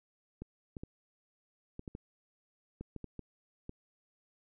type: clicks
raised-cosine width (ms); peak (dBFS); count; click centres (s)
3; -29; 11; 0.42 / 0.768 / 0.835 / 1.794 / 1.878 / 1.951 / 2.81 / 2.963 / 3.043 / 3.193 / 3.694
effects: none